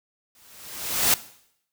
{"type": "noise with exponential growth", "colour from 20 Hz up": "white", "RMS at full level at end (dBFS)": -17, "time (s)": [0.35, 1.14], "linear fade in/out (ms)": 2, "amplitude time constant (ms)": 170, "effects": ["noise-tail reverb RT60 0.7 s tail -17 dB re dry"]}